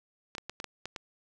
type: clicks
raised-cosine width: 0.2 ms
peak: -20 dBFS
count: 7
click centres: 0.351 / 0.382 / 0.496 / 0.601 / 0.643 / 0.856 / 0.962 s
effects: none